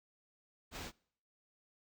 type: noise with sample-and-hold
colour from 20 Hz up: pink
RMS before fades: -45 dBFS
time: 0.71-0.92 s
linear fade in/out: 50 ms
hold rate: 11025 Hz
effects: noise-tail reverb RT60 0.6 s tail -25 dB re dry